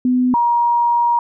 sine tone pair in turn, 251.2 / 948.4 Hz, B3 / A#5, +30 / +30 cents, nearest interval octave + major seventh, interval 2300 cents, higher second, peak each -12 dBFS, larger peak neither, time 0.05-0.34 / 0.34-1.19 s, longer second, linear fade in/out 2 ms, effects none

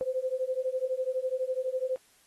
sine beating tone pair, 510 / 522 Hz, C5 / C5, -44 / -4 cents, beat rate 12 Hz, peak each -31 dBFS, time 0.01-1.96 s, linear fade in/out 0 ms, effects white hiss -63 dBFS RMS until 2.26 s + AAC 32 kbps

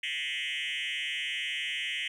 sine tone with frequency modulation, 2543 Hz, D#7, 37 cents sharp, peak -28 dBFS, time 0.03-2.08 s, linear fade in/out 5 ms, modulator 149 Hz, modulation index 4.4, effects tanh soft clip ceiling -30 dBFS + 11-bit

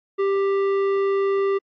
sine tone with tanh clipping, 393.6 Hz, G4, 7 cents sharp, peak -20 dBFS, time 0.18-1.59 s, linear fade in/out 20 ms, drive 12 dB, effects AAC 64 kbps

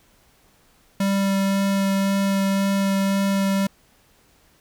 square tone with vibrato, 196 Hz, G3, in tune, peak -19 dBFS, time 1-3.67 s, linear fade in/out 5 ms, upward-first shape sine, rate 1.9 Hz, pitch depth 8 cents each way, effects pink hiss -58 dBFS RMS until 4.6 s

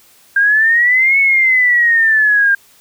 sine exponential two-way sweep, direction up then down, 1594 to 2217 to 1594 Hz, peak -8 dBFS, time 0.36-2.55 s, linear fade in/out 5 ms, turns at 1.19 s, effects white hiss -48 dBFS RMS until 2.8 s

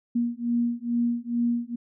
sine beating tone pair, 236.3 / 238.6 Hz, A#3 / A#3, +24 / +41 cents, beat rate 2.3 Hz, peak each -26 dBFS, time 0.15-1.76 s, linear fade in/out 10 ms, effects none

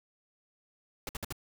pink noise bursts, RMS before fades -37 dBFS, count 4, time 1.07-1.325 s, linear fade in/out 2 ms, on 21 ms, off 57 ms, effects none

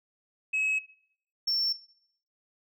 sine tone pair in turn, 2566 / 5422 Hz, E7 / E8, -47 / +48 cents, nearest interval octave + minor second, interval 1295 cents, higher second, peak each -24 / -22 dBFS, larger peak second, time 0.53-0.79 / 1.47-1.73 s, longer neither, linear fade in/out 10 ms, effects noise-tail reverb RT60 0.6 s tail -18 dB re dry + tanh soft clip ceiling -23 dBFS

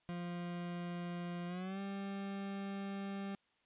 40% pulse tone with pitch glide, 174.61 to 197.13 Hz, F3 to G3, 0 to +10 cents, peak -39 dBFS, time 0.09-3.35 s, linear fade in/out 0 ms, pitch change +210 cents, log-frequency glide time 1.47-1.8 s, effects white hiss -75 dBFS RMS until 3.65 s + resampled to 8000 Hz

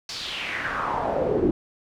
brown noise with band-pass filter sweep, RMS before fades -26 dBFS, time 0.09-1.51 s, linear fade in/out 2 ms, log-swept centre 5100 to 310 Hz, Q 3.6, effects none

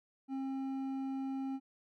triangle tone with hard clipping, 268.1 Hz, C4, 42 cents sharp, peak -37 dBFS, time 0.28-1.6 s, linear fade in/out 50 ms, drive 10 dB, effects none

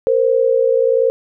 sine tone pair together, 462.3 / 523.3 Hz, A#4 / C5, -14 / 0 cents, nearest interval major second, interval 214 cents, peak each -14 dBFS, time 0.07-1.1 s, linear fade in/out 0 ms, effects none

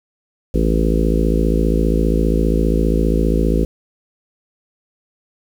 harmonic tone, 55 Hz, A1, in tune, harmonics 1 / 3 / 4 / 5 / 6 / 7 / 8 / 9, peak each -16 / -21 / -22 / -23 / -24 / -24 / -25 / -26 dBFS, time 0.54-3.65 s, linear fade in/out 5 ms, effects 7-bit

